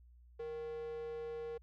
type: tone with high-pass filter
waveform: square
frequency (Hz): 155.56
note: D#3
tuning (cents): 0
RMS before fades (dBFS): -43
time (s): 0.39-1.58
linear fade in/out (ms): 10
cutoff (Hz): 430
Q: 9.7
effects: added 60 Hz sine -58 dBFS peak until 1.62 s + low-pass 3000 Hz 12 dB/octave